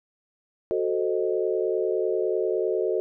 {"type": "chord", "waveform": "sine", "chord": "F# diminished seventh", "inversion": "none", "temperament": "equal", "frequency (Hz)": [370, 440, 523.3, 622.3], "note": ["F#4", "A4", "C5", "Eb5"], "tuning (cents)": [0, 0, 0, 0], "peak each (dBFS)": [-26, -26, -31, -31], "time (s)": [0.71, 3], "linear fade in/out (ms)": 0, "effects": []}